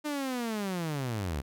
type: linear sweep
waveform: sawtooth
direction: down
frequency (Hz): 303.7 to 64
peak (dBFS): -27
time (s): 0.04-1.42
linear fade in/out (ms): 20
effects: none